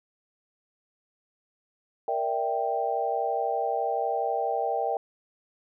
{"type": "chord", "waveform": "sine", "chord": "E half-diminished seventh", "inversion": "second", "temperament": "equal", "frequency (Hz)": [466.2, 587.3, 659.3, 784], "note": ["Bb4", "D5", "E5", "G5"], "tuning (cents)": [0, 0, 0, 0], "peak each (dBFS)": [-31, -33, -31, -28], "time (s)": [2.08, 4.97], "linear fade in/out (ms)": 2, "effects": []}